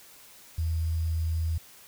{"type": "tone with sample-and-hold", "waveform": "sine", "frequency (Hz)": 81.4, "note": "E2", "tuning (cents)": -21, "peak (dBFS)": -25, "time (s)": [0.58, 1.58], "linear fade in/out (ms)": 5, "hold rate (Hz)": 4900, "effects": ["white hiss -52 dBFS RMS until 1.87 s"]}